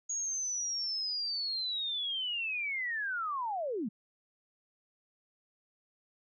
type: linear sweep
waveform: sine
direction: down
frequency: 6710 to 186.5 Hz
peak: -32 dBFS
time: 0.09-3.89 s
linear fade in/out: 10 ms
effects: none

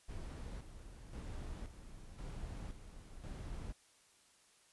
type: noise with tremolo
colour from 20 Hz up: brown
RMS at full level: -45 dBFS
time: 0.08-3.73 s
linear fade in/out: 20 ms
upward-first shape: square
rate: 0.95 Hz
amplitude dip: 60%
effects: white hiss -68 dBFS RMS until 4.72 s + resampled to 24000 Hz

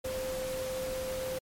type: tone in noise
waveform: sine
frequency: 519 Hz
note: C5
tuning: 14 cents flat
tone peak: -33 dBFS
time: 0.04-1.39 s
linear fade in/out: 10 ms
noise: pink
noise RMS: -41 dBFS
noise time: 0.04-1.39 s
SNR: +5 dB
effects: MP3 64 kbps

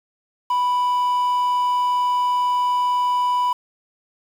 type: tone with quantisation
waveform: triangle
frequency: 987.8 Hz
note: B5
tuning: in tune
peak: -15 dBFS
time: 0.5-3.53 s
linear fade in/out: 5 ms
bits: 7
effects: none

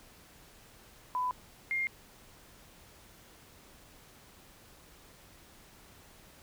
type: tone pair in turn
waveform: sine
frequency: 1000 / 2119 Hz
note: B5 / C7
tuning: +21 / +21 cents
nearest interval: octave + minor second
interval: 1300 cents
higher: second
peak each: -29 / -29 dBFS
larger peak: neither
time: 1.15-1.31 / 1.71-1.87 s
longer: neither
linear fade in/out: 0 ms
effects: pink hiss -57 dBFS RMS until 6.42 s

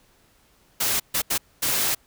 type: noise bursts at uneven times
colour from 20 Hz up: white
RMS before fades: -23 dBFS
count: 4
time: 0.8-1 / 1.14-1.22 / 1.3-1.38 / 1.62-1.95 s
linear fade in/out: 10 ms
effects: pink hiss -60 dBFS RMS until 2.06 s

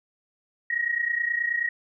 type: tone pair together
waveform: sine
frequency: 1870.6 / 1900 Hz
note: A#6 / A#6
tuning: +6 / +33 cents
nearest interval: unison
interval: 27 cents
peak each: -28 / -25 dBFS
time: 0.7-1.69 s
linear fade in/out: 5 ms
effects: none

